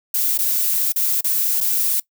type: noise with dropouts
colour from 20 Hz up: violet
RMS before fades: -19 dBFS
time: 0.14-2 s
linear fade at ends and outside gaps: 5 ms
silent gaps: 0.377-0.387 / 0.923-0.96 / 1.209-1.242 / 1.605-1.609 s
effects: noise-tail reverb RT60 0.1 s tail -21 dB re dry